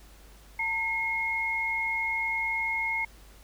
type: tone pair together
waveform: sine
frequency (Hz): 906.1 / 2155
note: A#5 / C#7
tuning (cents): -49 / -49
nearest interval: octave + minor third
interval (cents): 1500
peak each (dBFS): -34 / -27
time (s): 0.59-3.05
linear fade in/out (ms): 5
effects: added 50 Hz sine -51 dBFS peak until 3.43 s + pink hiss -56 dBFS RMS until 3.43 s